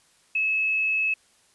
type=tone; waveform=sine; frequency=2590 Hz; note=E7; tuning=31 cents flat; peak=-21 dBFS; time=0.35-1.14 s; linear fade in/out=5 ms; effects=white hiss -61 dBFS RMS until 1.54 s + resampled to 24000 Hz